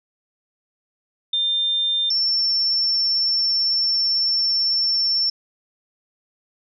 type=tone pair in turn; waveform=sine; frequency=3600 / 5409 Hz; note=A7 / E8; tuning=+39 / +44 cents; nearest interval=perfect fifth; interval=705 cents; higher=second; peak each=-18 / -17 dBFS; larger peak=second; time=1.33-2.1 / 2.1-5.3 s; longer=second; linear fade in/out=5 ms; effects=none